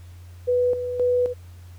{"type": "tone with tremolo", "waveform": "sine", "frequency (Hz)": 493.9, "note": "B4", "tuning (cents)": 0, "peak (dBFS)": -17, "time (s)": [0.47, 1.34], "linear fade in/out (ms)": 20, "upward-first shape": "square", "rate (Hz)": 1.9, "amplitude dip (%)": 60, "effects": ["added 88 Hz sine -40 dBFS peak until 1.78 s", "pink hiss -56 dBFS RMS until 1.78 s"]}